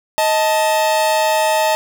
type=tone pair together; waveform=45% pulse; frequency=628.4 / 880 Hz; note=D#5 / A5; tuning=+17 / 0 cents; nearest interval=tritone; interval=583 cents; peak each=-16 dBFS; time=0.18-1.75 s; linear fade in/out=0 ms; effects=none